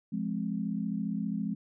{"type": "chord", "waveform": "sine", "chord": "F minor", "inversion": "none", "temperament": "just", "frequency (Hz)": [174.61, 209.5, 261.9], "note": ["F3", "Ab3", "C4"], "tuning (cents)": [0, 15, 2], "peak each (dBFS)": [-35, -32, -37], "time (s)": [0.12, 1.55], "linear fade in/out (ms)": 10, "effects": []}